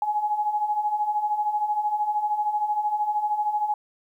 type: beating tone pair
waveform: sine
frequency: 830.6 / 843.6 Hz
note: G#5 / G#5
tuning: 0 / +27 cents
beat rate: 13 Hz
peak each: -29 / -23 dBFS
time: 0.02-3.74 s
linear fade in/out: 2 ms
effects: 10-bit